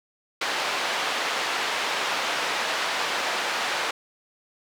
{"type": "band-pass noise", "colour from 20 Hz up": "pink", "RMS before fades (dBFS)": -27, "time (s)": [0.41, 3.91], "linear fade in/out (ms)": 5, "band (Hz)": [700, 4200], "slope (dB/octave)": 12, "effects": []}